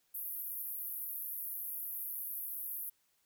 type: band-pass noise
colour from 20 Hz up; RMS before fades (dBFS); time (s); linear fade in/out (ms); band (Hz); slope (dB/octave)
white; -41; 0.14-2.9; 10; 11000 to 16000; 96
effects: white hiss -75 dBFS RMS until 3.25 s